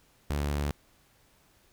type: tone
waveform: sawtooth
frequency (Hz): 72.5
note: D2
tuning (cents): -22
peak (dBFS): -24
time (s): 0.3-0.71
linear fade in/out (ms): 0
effects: pink hiss -64 dBFS RMS until 1.72 s